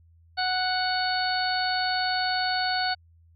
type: harmonic tone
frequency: 740 Hz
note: F#5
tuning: in tune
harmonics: 1 / 2 / 3 / 4 / 5 / 6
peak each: -27 / -29 / -38 / -39 / -38 / -29 dBFS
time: 0.37-2.95 s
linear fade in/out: 20 ms
effects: added 83 Hz sine -54 dBFS peak until 3.35 s